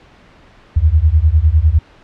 sine beating tone pair, 73.42 / 83.32 Hz, D2 / E2, 0 / +19 cents, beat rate 9.9 Hz, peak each -11 dBFS, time 0.76-1.79 s, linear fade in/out 10 ms, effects pink hiss -45 dBFS RMS until 2.03 s + low-pass 3000 Hz 12 dB/octave

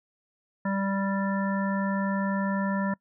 harmonic tone, 196 Hz, G3, in tune, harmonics 1 / 3 / 5 / 7 / 9, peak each -26 / -34 / -34 / -39 / -36 dBFS, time 0.65-2.94 s, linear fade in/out 5 ms, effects noise-tail reverb RT60 0.1 s tail -24 dB re dry

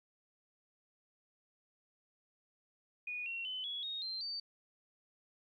sine tone with pitch steps, 2463 / 2733 / 3032 / 3365 / 3733 / 4142 / 4596 Hz, D#7 / F7 / F#7 / G#7 / A#7 / C8 / D8, -18 / -38 / +42 / +22 / +2 / -18 / -38 cents, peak -38 dBFS, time 3.07-4.4 s, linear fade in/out 5 ms, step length 190 ms, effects 13-bit

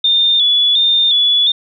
sine tone with vibrato, 3520 Hz, A7, in tune, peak -9 dBFS, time 0.04-1.52 s, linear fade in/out 5 ms, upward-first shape square, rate 1.4 Hz, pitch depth 49 cents each way, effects none

